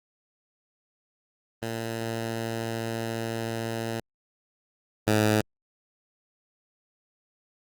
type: tone pair in turn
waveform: 10% pulse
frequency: 114.1 / 107.47 Hz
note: A#2 / A2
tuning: -37 / -40 cents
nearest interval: minor second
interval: 103 cents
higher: first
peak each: -21 / -12 dBFS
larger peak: second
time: 1.62-4 / 5.07-5.41 s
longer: first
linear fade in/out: 5 ms
effects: Opus 24 kbps